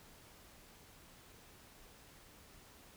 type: silence
effects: pink hiss -60 dBFS RMS until 2.96 s